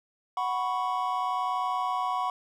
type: chord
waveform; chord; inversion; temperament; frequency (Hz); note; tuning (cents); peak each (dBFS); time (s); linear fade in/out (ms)
triangle; F# suspended fourth; none; equal; 740 / 987.8 / 1108.7; F#5 / B5 / C#6; 0 / 0 / 0; -29; 0.37-2.3; 2
effects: none